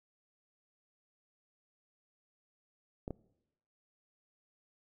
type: clicks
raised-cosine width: 2 ms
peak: -25 dBFS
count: 2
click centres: 3.079 / 3.107 s
effects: noise-tail reverb RT60 0.9 s tail -22 dB re dry